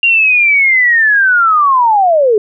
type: linear sweep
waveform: sine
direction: down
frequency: 2794 to 402.6 Hz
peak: -6 dBFS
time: 0.03-2.38 s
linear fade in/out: 2 ms
effects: none